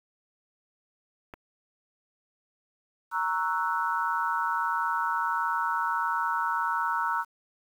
clicks, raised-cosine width 0.5 ms, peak -26 / -36 dBFS, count 2, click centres 1.338 / 1.341 s
sine chord, F# dominant seventh, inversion first, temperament equal, 932.3 / 1108.7 / 1318.5 / 1480 Hz, A#5 / C#6 / E6 / F#6, 0 / 0 / 0 / 0 cents, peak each -29 / -34 / -30 / -32 dBFS, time 3.11-7.25 s, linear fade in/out 50 ms
effects 9-bit

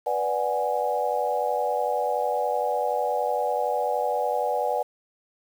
sine chord, G# half-diminished seventh, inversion first, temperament equal, 493.9 / 587.3 / 740 / 830.6 Hz, B4 / D5 / F#5 / G#5, 0 / 0 / 0 / 0 cents, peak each -28 dBFS, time 0.06-4.83 s, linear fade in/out 10 ms, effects 8-bit

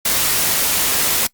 white noise, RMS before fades -17 dBFS, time 0.05-1.27 s, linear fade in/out 5 ms, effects noise-tail reverb RT60 0.1 s tail -22 dB re dry + Opus 48 kbps

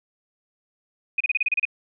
sine tone bursts, 2489 Hz, D#7, in tune, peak -18 dBFS, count 9, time 1.18-1.653 s, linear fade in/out 5 ms, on 25 ms, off 31 ms, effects none

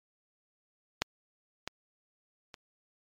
clicks, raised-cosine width 0.2 ms, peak -9 / -17 / -27 dBFS, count 3, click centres 1.02 / 1.676 / 2.542 s, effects MP3 96 kbps

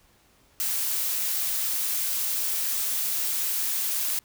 blue noise, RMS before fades -27 dBFS, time 0.6-4.19 s, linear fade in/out 0 ms, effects pink hiss -61 dBFS RMS until 4.24 s

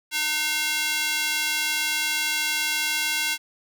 square tone with high-pass filter, 304.4 Hz, D#4, 38 cents flat, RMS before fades -25 dBFS, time 0.11-3.38 s, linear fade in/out 50 ms, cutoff 2300 Hz, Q 1.2, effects none

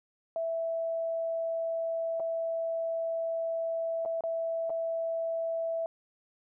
sine tone with dropouts, 659.3 Hz, E5, in tune, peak -29 dBFS, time 0.36-5.86 s, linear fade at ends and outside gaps 1 ms, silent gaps 2.198-2.202 / 4.051-4.058 / 4.208-4.237 / 4.696-4.702 s, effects none

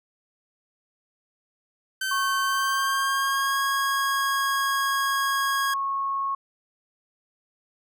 sawtooth tone with pitch glide, 1543 to 1644.2 Hz, G6 to G#6, -28 to -18 cents, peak -22 dBFS, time 2.01-5.74 s, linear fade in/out 5 ms, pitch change +110 cents, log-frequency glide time 2.43-3.6 s
sine tone, 1096 Hz, C#6, 20 cents flat, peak -24 dBFS, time 2.11-6.35 s, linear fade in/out 5 ms
effects none

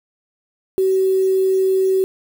sine tone with quantisation, 380.2 Hz, F#4, 47 cents sharp, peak -13 dBFS, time 0.78-2.04 s, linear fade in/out 0 ms, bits 6, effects none

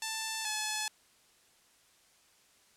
5% pulse tone pair in turn, 885 / 858.3 Hz, A5 / A5, +10 / -43 cents, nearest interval minor second, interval 53 cents, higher first, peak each -22 / -20 dBFS, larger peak second, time 0.02-0.45 / 0.45-0.88 s, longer neither, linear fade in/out 2 ms, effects white hiss -65 dBFS RMS until 2.76 s + low-pass 10000 Hz 12 dB/octave

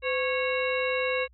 harmonic tone with a mistuned harmonic, 550 Hz, C#5, 14 cents flat, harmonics 1 / 2 / 3 / 4 / 5 / 7, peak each -27 / -35 / -36 / -32 / -33 / -40 dBFS, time 0.02-1.28 s, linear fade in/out 50 ms, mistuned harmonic 1, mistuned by -130 cents, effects added 60 Hz sine -55 dBFS peak until 1.33 s

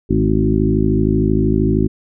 harmonic tone with a mistuned harmonic, 53 Hz, G#1, 36 cents sharp, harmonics 1 / 2 / 3 / 4 / 5 / 6 / 7, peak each -20 / -20 / -20 / -20 / -20 / -20 / -20 dBFS, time 0.09-1.88 s, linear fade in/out 20 ms, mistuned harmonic 4, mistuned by +33 cents, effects none

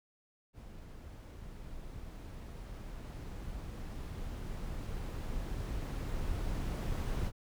brown noise with level ramp, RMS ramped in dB -49 to -34 dBFS, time 0.53-7.32 s, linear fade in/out 50 ms, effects none

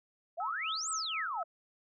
sine exponential two-way sweep, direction up then down, 623 to 8372 to 623 Hz, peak -34 dBFS, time 0.37-1.44 s, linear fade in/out 20 ms, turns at 0.9 s
sine tone with tremolo, 1295 Hz, E6, 31 cents flat, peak -35 dBFS, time 0.4-1.43 s, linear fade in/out 2 ms, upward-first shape sine, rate 4.1 Hz, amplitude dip 70%
effects none

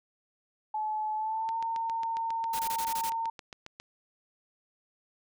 sine tone with pitch glide, 860 to 910.1 Hz, A5 to A#5, -40 to -42 cents, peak -29 dBFS, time 0.74-3.3 s, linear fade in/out 5 ms, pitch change +98 cents, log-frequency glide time 1.15-1.58 s
click train, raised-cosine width 0.2 ms, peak -25 dBFS, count 18, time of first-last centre 1.49-3.8 s, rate 7.36 Hz
white noise bursts, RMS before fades -37 dBFS, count 7, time 2.53-3.098 s, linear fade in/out 5 ms, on 64 ms, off 20 ms
effects none

